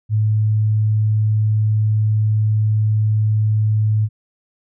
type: tone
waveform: sine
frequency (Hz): 107.5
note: A2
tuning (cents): -40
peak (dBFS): -13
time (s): 0.09-4.09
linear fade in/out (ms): 50
effects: none